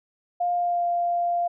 sine tone with pitch glide, 705 to 695.7 Hz, F5 to F5, +16 to -7 cents, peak -21 dBFS, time 0.4-1.48 s, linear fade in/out 10 ms, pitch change -23 cents, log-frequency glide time 0.53-0.85 s, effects none

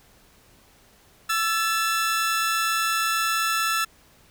sawtooth tone pair together, 1330.8 / 1733 Hz, E6 / A6, +16 / -27 cents, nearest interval perfect fourth, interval 457 cents, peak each -19 / -24 dBFS, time 1.29-3.85 s, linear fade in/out 10 ms, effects pink hiss -56 dBFS RMS until 4.3 s

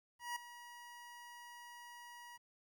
25% pulse tone with ADSR envelope, 960 Hz, B5, 49 cents flat, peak -34 dBFS, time 0.19-2.38 s, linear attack 170 ms, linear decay 6 ms, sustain -14 dB, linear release 21 ms, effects 12-bit

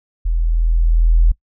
sine tone with level ramp, 41.2 Hz, E1, in tune, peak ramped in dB -14 to -7 dBFS, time 0.25-1.32 s, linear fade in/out 10 ms, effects noise-tail reverb RT60 0.1 s tail -22 dB re dry

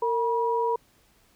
sine tone pair together, 458.8 / 964.3 Hz, A#4 / B5, -28 / -42 cents, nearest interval octave + minor second, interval 1286 cents, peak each -25 dBFS, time 0.02-0.76 s, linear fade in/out 5 ms, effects pink hiss -62 dBFS RMS until 1.35 s

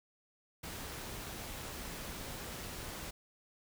pink noise, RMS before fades -44 dBFS, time 0.63-3.11 s, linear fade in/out 10 ms, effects none

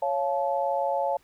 sine chord, Db augmented, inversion none, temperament just, 554.4 / 693 / 866.2 Hz, Db5 / F5 / A5, 0 / -14 / -27 cents, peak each -27 / -29 / -28 dBFS, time 0.02-1.17 s, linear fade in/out 5 ms, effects pink hiss -63 dBFS RMS until 1.23 s

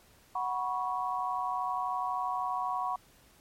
sine chord, F# suspended fourth, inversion none, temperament equal with one note detuned, 740 / 976.4 / 1108.7 Hz, F#5 / B5 / C#6, 0 / -20 / 0 cents, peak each -34 dBFS, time 0.35-2.96 s, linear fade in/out 5 ms, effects pink hiss -61 dBFS RMS until 3.4 s + MP3 64 kbps

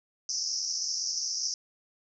white band-pass noise, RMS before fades -32 dBFS, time 0.29-1.54 s, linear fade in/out 2 ms, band 5100 to 6000 Hz, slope 96 dB/octave, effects none

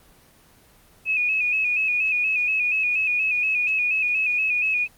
sine tone with vibrato, 2516 Hz, D#7, 19 cents sharp, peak -19 dBFS, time 1.05-4.88 s, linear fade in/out 50 ms, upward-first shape square, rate 4.2 Hz, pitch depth 43 cents each way, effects pink hiss -54 dBFS RMS until 4.97 s + Opus 24 kbps

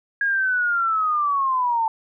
sine linear sweep, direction down, 1645 to 880 Hz, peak -18 dBFS, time 0.21-1.88 s, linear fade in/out 2 ms, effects none

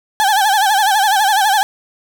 35% pulse tone with vibrato, 817 Hz, G#5, 29 cents flat, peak -9 dBFS, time 0.2-1.63 s, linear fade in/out 0 ms, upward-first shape sine, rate 12 Hz, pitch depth 120 cents each way, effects none

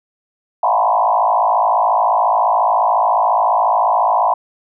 sine tone with frequency modulation, 848 Hz, G#5, 36 cents sharp, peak -11 dBFS, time 0.63-4.34 s, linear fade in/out 5 ms, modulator 54.3 Hz, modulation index 3.5, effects none

